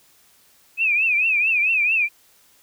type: tone with vibrato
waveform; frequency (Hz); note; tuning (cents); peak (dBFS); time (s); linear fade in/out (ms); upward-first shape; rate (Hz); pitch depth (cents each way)
sine; 2520; D#7; +21; -16; 0.77-2.09; 50; triangle; 4.5; 150
effects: white hiss -56 dBFS RMS until 2.62 s